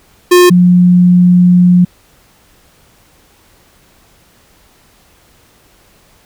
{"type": "tone pair in turn", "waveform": ["square", "sine"], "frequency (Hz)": [357, 178.5], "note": ["F4", "F3"], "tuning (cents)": [38, 38], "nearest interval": "octave", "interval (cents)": 1200, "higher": "first", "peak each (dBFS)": -3, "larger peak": "neither", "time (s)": [[0.31, 0.5], [0.5, 1.85]], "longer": "second", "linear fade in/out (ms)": 10, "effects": ["pink hiss -48 dBFS RMS until 6.25 s"]}